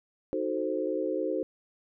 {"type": "chord", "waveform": "sine", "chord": "D# diminished seventh", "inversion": "none", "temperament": "equal", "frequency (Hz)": [311.1, 370, 440, 523.3], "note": ["D#4", "F#4", "A4", "C5"], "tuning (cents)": [0, 0, 0, 0], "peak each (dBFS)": [-33, -33, -34, -32], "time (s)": [0.33, 1.43], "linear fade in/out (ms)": 0, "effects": []}